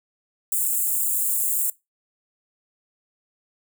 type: high-pass noise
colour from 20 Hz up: white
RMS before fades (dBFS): -23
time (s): 0.52-1.7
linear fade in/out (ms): 2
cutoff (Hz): 7100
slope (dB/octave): 96
effects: noise-tail reverb RT60 0.2 s tail -20 dB re dry